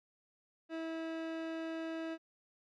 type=tone; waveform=30% pulse; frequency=325 Hz; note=E4; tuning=24 cents flat; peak=-35 dBFS; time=0.69-2.18 s; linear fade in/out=50 ms; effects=low-pass 3000 Hz 12 dB/octave + MP3 96 kbps